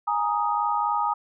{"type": "chord", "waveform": "sine", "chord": "Ab suspended second", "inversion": "none", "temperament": "just", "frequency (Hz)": [830.6, 934.4, 1245.9], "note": ["Ab5", "Bb5", "Eb6"], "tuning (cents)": [0, 4, 2], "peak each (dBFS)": -26, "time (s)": [0.07, 1.14], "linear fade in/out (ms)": 10, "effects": []}